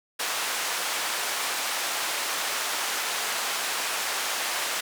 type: band-pass noise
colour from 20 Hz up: pink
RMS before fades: -29 dBFS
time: 0.19-4.81 s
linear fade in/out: 10 ms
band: 820 to 12000 Hz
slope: 12 dB/octave
effects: none